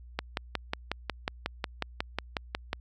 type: click train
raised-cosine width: 0.3 ms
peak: -13 dBFS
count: 15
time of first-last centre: 0.19-2.731 s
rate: 5.51 Hz
effects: added 60 Hz sine -46 dBFS peak until 2.8 s